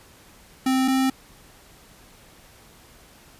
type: tone pair in turn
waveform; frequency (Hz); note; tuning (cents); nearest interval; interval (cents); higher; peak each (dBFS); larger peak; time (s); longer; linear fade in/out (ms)
square; 261.5 / 263.6; C4 / C4; -1 / +13; unison; 14; second; -19; neither; 0.66-0.88 / 0.88-1.1; neither; 5
effects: pink hiss -51 dBFS RMS until 3.39 s + resampled to 32000 Hz